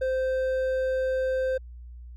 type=tone with hard clipping; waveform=sine; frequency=520 Hz; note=C5; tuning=11 cents flat; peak=-25 dBFS; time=0.01-1.58 s; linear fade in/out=10 ms; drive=5 dB; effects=added 60 Hz sine -40 dBFS peak until 2.16 s